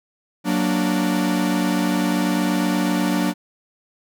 45% pulse chord, Gb augmented, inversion none, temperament equal, 185 / 233.1 / 293.7 Hz, Gb3 / Bb3 / D4, 0 / 0 / 0 cents, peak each -22 / -24 / -22 dBFS, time 0.44-3.34 s, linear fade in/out 50 ms, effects none

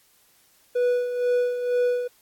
triangle tone with tremolo, 490.9 Hz, B4, 10 cents flat, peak -16 dBFS, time 0.75-2.08 s, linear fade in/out 10 ms, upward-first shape sine, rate 2.1 Hz, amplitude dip 60%, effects white hiss -60 dBFS RMS until 2.21 s + AAC 64 kbps

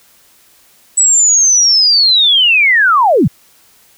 sine linear sweep, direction down, 7940 to 93.9 Hz, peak -6 dBFS, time 0.97-3.28 s, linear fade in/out 10 ms, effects white hiss -48 dBFS RMS until 3.97 s

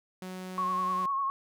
sawtooth tone, 185 Hz, F#3, in tune, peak -34 dBFS, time 0.22-1.06 s, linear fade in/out 2 ms
sine tone with vibrato, 1096 Hz, C#6, 20 cents flat, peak -27 dBFS, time 0.58-1.3 s, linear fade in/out 0 ms, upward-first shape sine, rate 10 Hz, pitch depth 40 cents each way
effects none

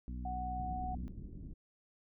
harmonic tone, 61.74 Hz, B1, in tune, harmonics 1 / 2 / 3 / 4 / 5, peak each -40 / -51 / -49 / -49 / -59 dBFS, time 0.08-1.08 s, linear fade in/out 0 ms
sine tone, 740 Hz, F#5, in tune, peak -38 dBFS, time 0.25-0.95 s, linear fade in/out 5 ms
pink low-pass noise, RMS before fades -47 dBFS, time 0.59-1.54 s, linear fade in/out 10 ms, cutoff 280 Hz, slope 24 dB/octave
effects none

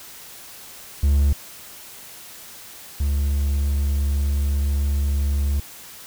triangle tone pair in turn, 70.8 / 70.8 Hz, C#2 / C#2, +37 / +37 cents, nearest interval unison, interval 0 cents, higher neither, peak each -12 / -16 dBFS, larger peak first, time 1.03-1.33 / 3-5.6 s, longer second, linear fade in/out 5 ms, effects white hiss -41 dBFS RMS until 6.06 s

